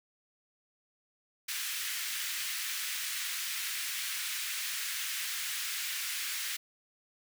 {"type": "high-pass noise", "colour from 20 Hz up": "pink", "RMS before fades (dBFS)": -36, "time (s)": [1.48, 6.57], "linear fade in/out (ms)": 10, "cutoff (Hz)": 1700, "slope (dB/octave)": 24, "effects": []}